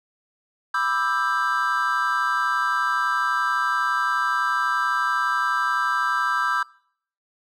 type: chord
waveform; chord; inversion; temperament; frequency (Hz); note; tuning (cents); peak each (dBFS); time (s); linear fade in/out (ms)
triangle; E minor seventh; second; just; 988.9 / 1186.7 / 1318.5 / 1582.2; B5 / D6 / E6 / G6; +2 / +18 / 0 / +16; -26 / -25 / -23 / -23; 0.74-6.63; 5
effects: noise-tail reverb RT60 0.6 s tail -24 dB re dry